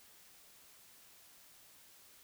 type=silence; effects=white hiss -61 dBFS RMS until 2.23 s